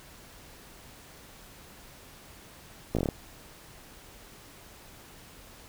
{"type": "slowing click train", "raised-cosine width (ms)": 2, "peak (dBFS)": -14, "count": 7, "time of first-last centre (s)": [2.95, 3.088], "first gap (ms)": 17, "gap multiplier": 1.12, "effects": ["pink hiss -51 dBFS RMS until 5.68 s"]}